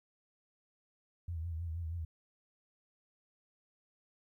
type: tone with vibrato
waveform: sine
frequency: 83 Hz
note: E2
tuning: 12 cents sharp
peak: -36 dBFS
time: 1.28-2.05 s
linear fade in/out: 5 ms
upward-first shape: triangle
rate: 6.3 Hz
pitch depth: 95 cents each way
effects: 13-bit